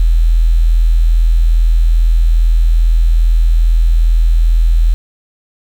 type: tone with quantisation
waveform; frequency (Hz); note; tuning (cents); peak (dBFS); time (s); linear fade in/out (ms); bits
sine; 41.2; E1; 0; -6; 0-4.94; 0; 6
effects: none